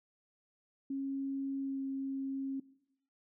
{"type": "tone with pitch glide", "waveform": "sine", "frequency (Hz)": [272.7, 270.3], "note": ["C#4", "C#4"], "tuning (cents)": [-28, -44], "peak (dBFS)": -34, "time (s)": [0.9, 2.6], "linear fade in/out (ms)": 5, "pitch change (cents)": -16, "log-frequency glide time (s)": [1.6, 1.79], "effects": ["noise-tail reverb RT60 0.8 s tail -20 dB re dry"]}